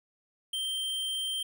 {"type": "tone", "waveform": "square", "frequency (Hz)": 3142, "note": "G7", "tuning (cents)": 3, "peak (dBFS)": -31, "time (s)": [0.53, 1.43], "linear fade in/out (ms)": 5, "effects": []}